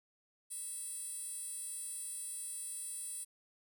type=tone with high-pass filter; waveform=10% pulse; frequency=659.3 Hz; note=E5; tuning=in tune; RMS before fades=-43 dBFS; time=0.5-3.25 s; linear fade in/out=20 ms; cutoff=9100 Hz; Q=3.8; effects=none